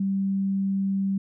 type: tone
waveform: sine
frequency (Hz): 194.9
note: G3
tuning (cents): -10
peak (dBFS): -22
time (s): 0-1.18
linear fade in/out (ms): 5
effects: none